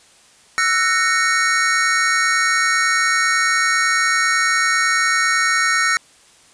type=chord; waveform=square; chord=F# dominant seventh; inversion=third; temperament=just; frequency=1332 / 1480 / 1850 / 2220 Hz; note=E6 / F#6 / A#6 / C#7; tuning=+18 / 0 / -14 / +2 cents; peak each=-21 / -23 / -19 / -23 dBFS; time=0.58-5.97 s; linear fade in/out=0 ms; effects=white hiss -50 dBFS RMS until 6.53 s + resampled to 22050 Hz